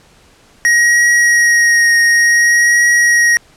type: tone with vibrato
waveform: square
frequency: 1885 Hz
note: A#6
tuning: 19 cents sharp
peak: -8 dBFS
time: 0.65-3.37 s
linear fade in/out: 0 ms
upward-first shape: triangle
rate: 0.56 Hz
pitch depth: 19 cents each way
effects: pink hiss -47 dBFS RMS until 3.56 s + low-pass 9000 Hz 12 dB/octave

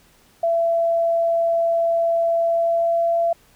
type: tone with pitch glide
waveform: sine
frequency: 671 to 676.4 Hz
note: E5 to E5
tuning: +31 to +44 cents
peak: -16 dBFS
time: 0.43-3.33 s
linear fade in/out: 5 ms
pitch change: +13 cents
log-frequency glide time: 2.4-3.21 s
effects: pink hiss -55 dBFS RMS until 3.55 s

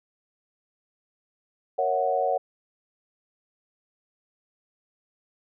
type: chord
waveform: sine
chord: F# dominant seventh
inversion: first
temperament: equal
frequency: 466.2 / 554.4 / 659.3 / 740 Hz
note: A#4 / C#5 / E5 / F#5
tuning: 0 / 0 / 0 / 0 cents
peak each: -30 / -26 / -31 / -25 dBFS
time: 1.78-2.38 s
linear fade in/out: 10 ms
effects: none

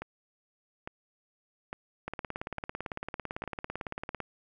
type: two click trains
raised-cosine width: 0.5 ms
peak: -22 / -20 dBFS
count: 5 / 39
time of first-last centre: 0.02-3.439 / 2.08-4.203 s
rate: 1.17 / 17.9 Hz
effects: none

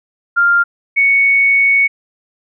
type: tone pair in turn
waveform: sine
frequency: 1396.9 / 2222 Hz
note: F6 / C#7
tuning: 0 / +4 cents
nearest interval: minor sixth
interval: 804 cents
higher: second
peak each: -8 dBFS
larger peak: neither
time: 0.36-0.64 / 0.96-1.88 s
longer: second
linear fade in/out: 20 ms
effects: none

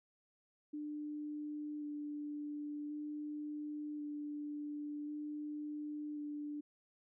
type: tone with vibrato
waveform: sine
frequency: 296.6 Hz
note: D4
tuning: 17 cents sharp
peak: -40 dBFS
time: 0.73-6.61 s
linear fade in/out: 10 ms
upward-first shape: square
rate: 0.46 Hz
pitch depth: 10 cents each way
effects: none

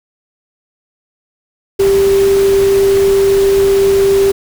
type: tone in noise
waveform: sine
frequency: 392.8 Hz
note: G4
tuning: 4 cents sharp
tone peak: -7 dBFS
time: 1.79-4.32 s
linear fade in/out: 10 ms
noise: pink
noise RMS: -23 dBFS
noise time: 1.79-4.32 s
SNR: +13 dB
effects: none

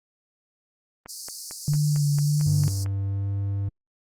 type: click train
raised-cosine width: 0.5 ms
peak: -25 dBFS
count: 9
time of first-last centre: 1.06-2.862 s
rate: 4.44 Hz
type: high-pass noise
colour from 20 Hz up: pink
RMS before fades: -35 dBFS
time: 1.08-2.85 s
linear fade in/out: 20 ms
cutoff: 4500 Hz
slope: 96 dB/octave
type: tone with vibrato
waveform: sine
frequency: 146.83 Hz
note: D3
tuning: in tune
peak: -19 dBFS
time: 1.68-2.68 s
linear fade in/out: 0 ms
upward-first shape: sine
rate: 1.7 Hz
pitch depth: 27 cents each way
type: tone with pitch glide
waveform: triangle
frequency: 98.3 to 99.33 Hz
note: G2 to G2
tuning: +5 to +23 cents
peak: -22 dBFS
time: 2.46-3.69 s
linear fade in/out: 5 ms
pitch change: +18 cents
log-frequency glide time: 3.06-3.31 s
effects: low-pass 11000 Hz 12 dB/octave + Opus 32 kbps

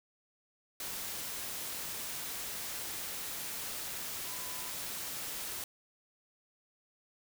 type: tone in noise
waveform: sine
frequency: 1003 Hz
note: B5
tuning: 26 cents sharp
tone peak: -51 dBFS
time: 4.26-4.7 s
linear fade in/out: 2 ms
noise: white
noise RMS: -40 dBFS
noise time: 0.8-5.64 s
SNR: -14 dB
effects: none

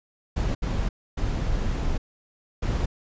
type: noise bursts at uneven times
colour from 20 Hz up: brown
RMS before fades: -25 dBFS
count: 4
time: 0.36-0.55 / 0.62-0.89 / 1.17-1.98 / 2.62-2.86 s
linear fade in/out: 10 ms
effects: resampled to 16000 Hz

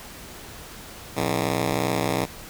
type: ring-modulated tone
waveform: 10% pulse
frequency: 149.4 Hz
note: D3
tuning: 30 cents sharp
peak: -11 dBFS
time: 1.16-2.26 s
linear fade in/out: 20 ms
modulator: 31.4 Hz
effects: pink hiss -41 dBFS RMS until 2.49 s

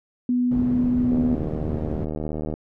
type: tone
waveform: sine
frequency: 246.9 Hz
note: B3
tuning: in tune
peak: -18 dBFS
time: 0.29-1.35 s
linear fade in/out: 2 ms
type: low-pass noise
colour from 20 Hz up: white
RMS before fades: -30 dBFS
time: 0.51-2.05 s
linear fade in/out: 5 ms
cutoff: 210 Hz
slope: 12 dB/octave
type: click train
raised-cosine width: 2 ms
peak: -16 dBFS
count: 110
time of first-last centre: 1.12-2.539 s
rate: 76.8 Hz
effects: none

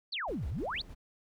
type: exponential two-way sweep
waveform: sine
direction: down then up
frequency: 4799 to 58.27 to 4799 Hz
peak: -33 dBFS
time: 0.12-0.82 s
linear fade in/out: 10 ms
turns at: 0.48 s
type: noise with tremolo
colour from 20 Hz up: brown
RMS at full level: -46 dBFS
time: 0.27-0.95 s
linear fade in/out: 20 ms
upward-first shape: square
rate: 6.4 Hz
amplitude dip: 35%
effects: none

